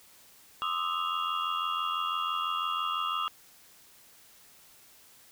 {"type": "tone cluster", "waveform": "sine", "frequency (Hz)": [1050, 1212, 1298, 2797, 3325], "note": ["C6", "D#6", "E6", "F7", "G#7"], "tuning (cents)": [6, -46, -27, 2, 1], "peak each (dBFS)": [-40, -32, -33, -37, -40], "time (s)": [0.62, 3.28], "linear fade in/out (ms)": 0, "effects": ["white hiss -57 dBFS RMS until 5.31 s"]}